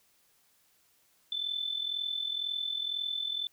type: tone with amplitude modulation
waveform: sine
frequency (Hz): 3520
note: A7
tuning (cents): 0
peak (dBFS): -28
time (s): 1.32-3.47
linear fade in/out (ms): 2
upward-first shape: sine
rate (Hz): 42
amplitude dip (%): 70
effects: white hiss -68 dBFS RMS until 3.52 s